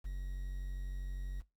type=tone with quantisation; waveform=triangle; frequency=46.25 Hz; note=F#1; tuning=in tune; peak=-34 dBFS; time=0.04-1.42 s; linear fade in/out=20 ms; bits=10; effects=noise-tail reverb RT60 0.2 s tail -18 dB re dry + MP3 96 kbps